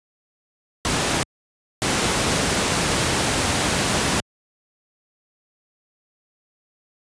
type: noise bursts at uneven times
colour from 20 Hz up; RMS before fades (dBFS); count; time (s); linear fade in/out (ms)
pink; -20; 2; 0.85-1.23 / 1.82-4.2; 0
effects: high-pass 80 Hz 12 dB/octave + resampled to 22050 Hz